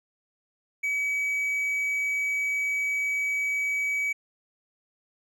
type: tone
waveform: triangle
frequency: 2277 Hz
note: C#7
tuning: 46 cents sharp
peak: -23 dBFS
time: 0.83-4.13 s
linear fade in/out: 10 ms
effects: none